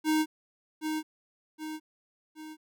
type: tone with echo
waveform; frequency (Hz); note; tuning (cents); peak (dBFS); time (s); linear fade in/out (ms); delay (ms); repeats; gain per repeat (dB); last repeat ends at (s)
square; 311.1; D#4; 0; -24; 0.04-0.26; 50; 770; 3; -6; 2.57
effects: none